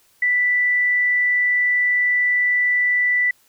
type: tone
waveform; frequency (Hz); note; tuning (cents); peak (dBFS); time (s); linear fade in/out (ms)
sine; 1975.5; B6; 0; -15; 0.22-3.31; 5
effects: white hiss -58 dBFS RMS until 3.48 s